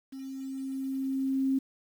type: tone with level ramp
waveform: sine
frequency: 267.5 Hz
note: C4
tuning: 38 cents sharp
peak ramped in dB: -38 to -23 dBFS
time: 0.12-1.59 s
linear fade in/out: 10 ms
effects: 9-bit